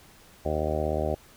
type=harmonic tone; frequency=76.8 Hz; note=D#2; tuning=22 cents flat; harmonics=1 / 2 / 3 / 4 / 5 / 6 / 7 / 8 / 9 / 10; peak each=-31 / -36 / -37 / -37 / -33 / -37 / -33 / -31 / -37 / -37 dBFS; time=0.45-1.15 s; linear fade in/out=5 ms; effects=pink hiss -54 dBFS RMS until 1.36 s